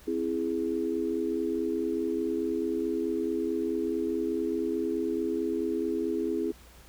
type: chord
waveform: sine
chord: C augmented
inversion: none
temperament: equal with one note detuned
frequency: 261.6 / 330.6 / 415.3 Hz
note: C4 / E4 / G#4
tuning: 0 / +5 / 0 cents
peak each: -33 / -30 / -31 dBFS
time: 0.07-6.52 s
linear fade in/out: 10 ms
effects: added 60 Hz sine -54 dBFS peak until 6.88 s + pink hiss -55 dBFS RMS until 6.88 s